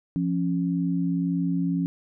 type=tone pair together; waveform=sine; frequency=173.3 / 275.1 Hz; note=F3 / C#4; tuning=-13 / -13 cents; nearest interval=minor sixth; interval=800 cents; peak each=-24 / -26 dBFS; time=0.16-1.86 s; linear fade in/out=0 ms; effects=none